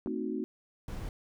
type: chord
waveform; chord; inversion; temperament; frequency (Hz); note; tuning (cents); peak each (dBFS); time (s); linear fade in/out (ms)
sine; A diminished seventh; none; equal with one note detuned; 223.6 / 261.6 / 311.1 / 370; A3 / C4 / Eb4 / Gb4; +28 / 0 / 0 / 0; -37; 0.06-0.44; 0
type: click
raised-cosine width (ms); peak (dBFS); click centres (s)
1; -31; 0.072
type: noise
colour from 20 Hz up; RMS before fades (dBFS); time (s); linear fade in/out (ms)
brown; -38; 0.88-1.09; 2
effects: none